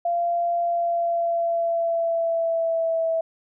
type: tone with pitch glide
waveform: sine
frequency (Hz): 689 to 654.5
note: F5 to E5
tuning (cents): -24 to -13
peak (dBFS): -20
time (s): 0.05-3.21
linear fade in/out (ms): 5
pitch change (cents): -89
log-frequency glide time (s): 0.62-3.09
effects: none